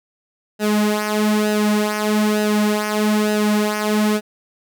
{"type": "tone with flanger", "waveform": "sawtooth", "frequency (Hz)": 211.3, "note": "G#3", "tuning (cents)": 30, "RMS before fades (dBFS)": -18, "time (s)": [0.59, 4.21], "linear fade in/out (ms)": 50, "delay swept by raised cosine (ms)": [0.88, 4.48], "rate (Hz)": 1.1, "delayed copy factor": -0.7, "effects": []}